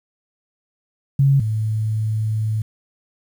sine tone pair in turn, 137.9 / 108.92 Hz, C#3 / A2, -9 / -17 cents, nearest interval major third, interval 408 cents, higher first, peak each -11 / -18 dBFS, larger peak first, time 1.19-1.4 / 1.4-2.62 s, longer second, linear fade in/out 5 ms, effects 8-bit

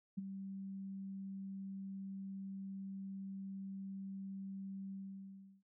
sine tone with ADSR envelope, 194.1 Hz, G3, 17 cents flat, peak -35 dBFS, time 0.17-5.63 s, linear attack 14 ms, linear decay 18 ms, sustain -8 dB, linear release 710 ms, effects none

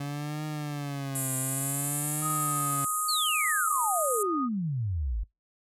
30% pulse tone with vibrato, 141.6 Hz, C#3, 37 cents sharp, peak -29 dBFS, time 0-2.85 s, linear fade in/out 5 ms, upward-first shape triangle, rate 0.55 Hz, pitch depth 140 cents each way
white band-pass noise, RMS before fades -33 dBFS, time 1.15-4.23 s, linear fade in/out 5 ms, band 7100 to 12000 Hz, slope 96 dB/octave
sine tone with pitch glide, 1250 to 1237.1 Hz, D#6 to D#6, +8 to -10 cents, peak -29 dBFS, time 2.21-4.49 s, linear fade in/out 50 ms, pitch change -18 cents, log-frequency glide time 2.55-4.06 s
sine exponential sweep, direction down, 4566 to 47.13 Hz, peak -27 dBFS, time 3.08-5.24 s, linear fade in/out 10 ms
effects noise-tail reverb RT60 0.2 s tail -25 dB re dry

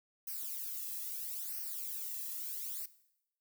violet noise with flanger, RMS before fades -41 dBFS, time 0.27-2.86 s, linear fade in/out 5 ms, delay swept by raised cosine 0.27 to 1.37 ms, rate 0.76 Hz, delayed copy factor -1, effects noise-tail reverb RT60 0.8 s tail -17 dB re dry

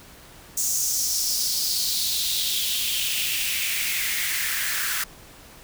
white noise with high-pass filter sweep, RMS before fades -25 dBFS, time 0.57-5.04 s, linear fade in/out 5 ms, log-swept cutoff 6700 to 1500 Hz, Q 3.6, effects pink hiss -47 dBFS RMS until 5.63 s

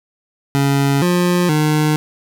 25% pulse tone with pitch steps, 139.4 / 177.3 / 152.6 Hz, C#3 / F3 / D#3, +10 / +26 / -33 cents, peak -9 dBFS, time 0.55-1.96 s, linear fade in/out 0 ms, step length 470 ms, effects none

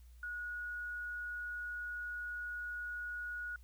sine tone, 1454 Hz, F#6, 31 cents flat, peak -39 dBFS, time 0.23-3.56 s, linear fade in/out 2 ms, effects added 60 Hz sine -54 dBFS peak until 3.63 s + white hiss -72 dBFS RMS until 3.63 s

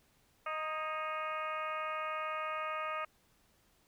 harmonic tone with a mistuned harmonic, 311.1 Hz, D#4, in tune, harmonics 2 / 3 / 4 / 5 / 6 / 7 / 8 / 9, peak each -42 / -48 / -37 / -49 / -50 / -47 / -47 / -52 dBFS, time 0.46-3.05 s, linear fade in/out 5 ms, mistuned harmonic 5, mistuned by +57 cents, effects pink hiss -70 dBFS RMS until 3.87 s

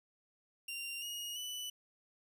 sawtooth tone with pitch steps, 2775 / 2875 / 2978 Hz, F7 / F7 / F#7, -12 / +50 / +11 cents, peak -37 dBFS, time 0.68-1.7 s, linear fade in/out 5 ms, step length 340 ms, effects none

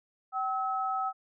sine tone pair together, 767 / 1291.1 Hz, G5 / E6, -38 / -36 cents, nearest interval major sixth, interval 902 cents, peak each -31 / -31 dBFS, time 0.32-1.13 s, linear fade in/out 50 ms, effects none

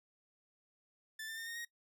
sawtooth tone with pitch steps, 1760 / 1788.7 / 1817.9 / 1847.5 / 1877.6 Hz, A6 / A6 / A#6 / A#6 / A#6, 0 / +28 / -44 / -16 / +12 cents, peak -39 dBFS, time 1.19-1.65 s, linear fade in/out 5 ms, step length 92 ms, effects noise-tail reverb RT60 0.1 s tail -19 dB re dry

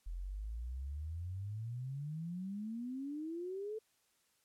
sine exponential sweep, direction up, 41.34 to 444.7 Hz, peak -39 dBFS, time 0.06-3.79 s, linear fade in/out 10 ms, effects white hiss -75 dBFS RMS until 4.44 s + low-pass 12000 Hz 12 dB/octave

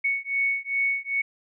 sine beating tone pair, 2218 / 2220.5 Hz, C#7 / C#7, 0 / +2 cents, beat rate 2.5 Hz, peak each -26 dBFS, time 0.04-1.22 s, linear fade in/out 10 ms, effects none

